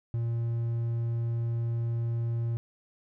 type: tone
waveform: triangle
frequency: 116.54 Hz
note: A#2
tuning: in tune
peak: -25 dBFS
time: 0.14-2.57 s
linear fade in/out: 0 ms
effects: none